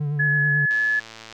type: tone with vibrato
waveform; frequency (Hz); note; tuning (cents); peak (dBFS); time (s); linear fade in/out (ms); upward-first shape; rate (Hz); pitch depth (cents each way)
triangle; 146.2; D3; -7; -20; 0-0.66; 10; sine; 9.1; 36
type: tone with pitch glide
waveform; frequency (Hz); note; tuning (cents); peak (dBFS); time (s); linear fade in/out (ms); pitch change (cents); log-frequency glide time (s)
sine; 1700 to 1713.8; G#6 to A6; +40 to -46; -18; 0.19-1; 10; +14; 0.48-0.81
type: click train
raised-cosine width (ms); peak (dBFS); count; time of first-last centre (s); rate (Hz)
0.2; -22; 70; 0.71-1.326; 112
effects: none